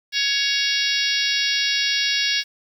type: harmonic tone with a mistuned harmonic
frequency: 558 Hz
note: C#5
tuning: 11 cents sharp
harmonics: 3 / 4 / 5 / 6 / 7 / 8 / 9 / 10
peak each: -27 / -27 / -27 / -27 / -27 / -27 / -27 / -27 dBFS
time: 0.12-2.44 s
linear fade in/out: 50 ms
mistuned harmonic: 7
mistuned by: -36 cents
effects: 8-bit